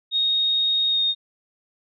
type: tone with pitch glide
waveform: sine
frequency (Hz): 3729 to 3697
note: A#7 to A#7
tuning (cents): 0 to -15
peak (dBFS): -18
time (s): 0.11-1.15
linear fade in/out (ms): 50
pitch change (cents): -15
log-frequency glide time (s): 0.89-1
effects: none